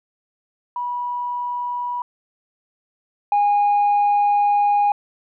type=tone pair in turn; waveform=sine; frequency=975 / 819.9 Hz; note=B5 / G#5; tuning=-23 / -22 cents; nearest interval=minor third; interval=299 cents; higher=first; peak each=-22 / -12 dBFS; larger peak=second; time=0.76-2.02 / 3.32-4.92 s; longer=second; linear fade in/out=2 ms; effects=tanh soft clip ceiling -12 dBFS